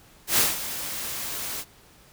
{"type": "noise with ADSR envelope", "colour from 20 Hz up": "white", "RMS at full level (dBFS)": -19, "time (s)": [0.27, 1.65], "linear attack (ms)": 110, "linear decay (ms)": 170, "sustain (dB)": -13, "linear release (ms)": 58, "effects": ["pink hiss -54 dBFS RMS until 2.12 s"]}